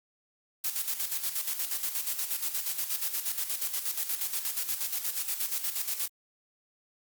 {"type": "noise with tremolo", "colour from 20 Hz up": "blue", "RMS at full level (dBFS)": -30, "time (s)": [0.64, 6.08], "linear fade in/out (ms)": 5, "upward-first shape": "square", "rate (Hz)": 8.4, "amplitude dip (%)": 60, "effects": ["Opus 48 kbps"]}